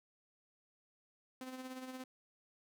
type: tone with tremolo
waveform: sawtooth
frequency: 257.8 Hz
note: C4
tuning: 26 cents flat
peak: -39 dBFS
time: 1.41-2.04 s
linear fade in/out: 2 ms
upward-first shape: sine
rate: 17 Hz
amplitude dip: 50%
effects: none